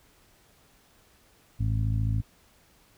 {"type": "harmonic tone", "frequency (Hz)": 54, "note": "A1", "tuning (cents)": -32, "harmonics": [1, 2, 3, 4, 5], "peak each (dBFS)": [-29, -25, -38, -40, -41], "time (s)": [1.59, 2.22], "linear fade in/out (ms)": 20, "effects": ["pink hiss -61 dBFS RMS until 2.97 s"]}